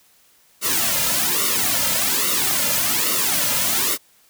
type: noise with flanger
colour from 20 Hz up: white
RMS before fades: -20 dBFS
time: 0.61-3.98 s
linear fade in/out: 50 ms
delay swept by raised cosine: 1.2 to 2.7 ms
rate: 1.2 Hz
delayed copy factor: -0.8
effects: white hiss -56 dBFS RMS until 4.29 s